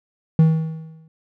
triangle tone with exponential decay, 160 Hz, D#3, 49 cents sharp, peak -6 dBFS, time 0.39-1.08 s, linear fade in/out 2 ms, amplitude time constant 150 ms, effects none

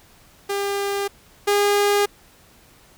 sawtooth tone pair in turn, 400.4 / 407.9 Hz, G4 / G#4, +37 / -31 cents, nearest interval unison, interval 32 cents, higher second, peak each -18 / -12 dBFS, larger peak second, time 0.49-1.08 / 1.47-2.06 s, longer neither, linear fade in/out 10 ms, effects pink hiss -52 dBFS RMS until 2.97 s

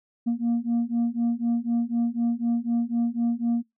sine beating tone pair, 233 / 237 Hz, A#3 / A#3, -1 / +29 cents, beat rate 4 Hz, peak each -23 dBFS, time 0.26-3.63 s, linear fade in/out 20 ms, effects noise-tail reverb RT60 0.2 s tail -26 dB re dry + tanh soft clip ceiling -19 dBFS

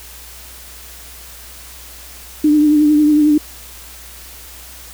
sine tone with vibrato, 300 Hz, D4, 37 cents sharp, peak -8 dBFS, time 2.44-3.38 s, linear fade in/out 5 ms, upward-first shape triangle, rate 11 Hz, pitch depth 39 cents each way, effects added 60 Hz sine -40 dBFS peak until 4.93 s + white hiss -37 dBFS RMS until 4.93 s

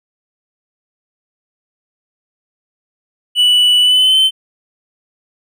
triangle tone with pitch glide, 2960 to 3079 Hz, F#7 to G7, 0 to -32 cents, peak -6 dBFS, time 3.35-4.31 s, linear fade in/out 50 ms, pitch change +68 cents, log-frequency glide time 3.81-4.18 s, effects none

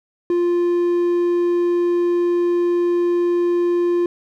triangle tone, 349 Hz, F4, 1 cent flat, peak -13 dBFS, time 0.3-4.06 s, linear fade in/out 2 ms, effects none

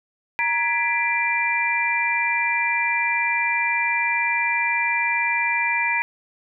sine tone cluster, 940 / 1675 / 1987 / 2367 Hz, A#5 / G#6 / B6 / D7, +14 / +14 / +10 / +13 cents, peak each -25 / -29 / -25 / -22 dBFS, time 0.39-6.02 s, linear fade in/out 0 ms, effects none

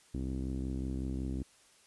sawtooth tone with low-pass filter, 65.41 Hz, C2, in tune, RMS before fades -36 dBFS, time 0.14-1.43 s, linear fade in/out 5 ms, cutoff 290 Hz, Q 2.9, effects white hiss -63 dBFS RMS until 1.86 s + resampled to 24000 Hz

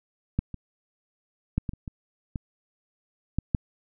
clicks, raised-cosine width 5 ms, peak -11 / -23 / -11 / -17 / -27 / -23 / -18 / -12 / -9 dBFS, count 9, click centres 0.39 / 0.543 / 1.58 / 1.692 / 1.735 / 1.878 / 2.358 / 3.386 / 3.548 s, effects none

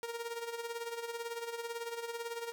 sawtooth tone with tremolo, 466.8 Hz, A#4, 2 cents sharp, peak -32 dBFS, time 0.03-2.52 s, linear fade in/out 0 ms, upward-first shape sine, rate 18 Hz, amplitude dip 65%, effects none

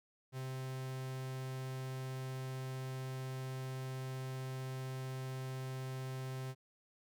45% pulse tone, 130.81 Hz, C3, in tune, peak -40 dBFS, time 0.32-6.55 s, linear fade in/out 50 ms, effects none

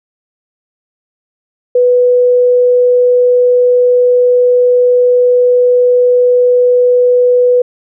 sine tone, 493.9 Hz, B4, in tune, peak -5 dBFS, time 1.75-7.62 s, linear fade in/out 5 ms, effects none

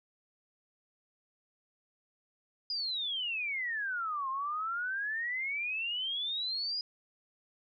sine exponential two-way sweep, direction down then up, 4978 to 1046.5 to 4978 Hz, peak -32 dBFS, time 2.7-6.81 s, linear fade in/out 2 ms, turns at 4.29 s, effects none

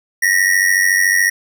square ring-modulated tone, 1891 Hz, A#6, 24 cents sharp, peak -9 dBFS, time 0.22-1.3 s, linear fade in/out 10 ms, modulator 46.9 Hz, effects none

